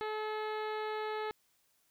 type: harmonic tone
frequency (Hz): 430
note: A4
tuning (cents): -40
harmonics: 1 / 2 / 3 / 4 / 5 / 6 / 7 / 8 / 9 / 10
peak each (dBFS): -37 / -40 / -44 / -47 / -49 / -55 / -57 / -57 / -55 / -58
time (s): 0.01-1.31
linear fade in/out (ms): 0
effects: white hiss -73 dBFS RMS until 1.9 s